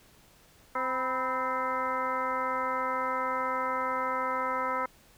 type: harmonic tone with a mistuned harmonic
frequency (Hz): 259.6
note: C4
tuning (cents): -13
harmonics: 1 / 2 / 3 / 4 / 5 / 6 / 7 / 8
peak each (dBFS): -42 / -35 / -41 / -32 / -32 / -43 / -44 / -40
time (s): 0.75-4.86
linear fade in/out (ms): 5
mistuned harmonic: 4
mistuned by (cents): -74
effects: pink hiss -59 dBFS RMS until 5.17 s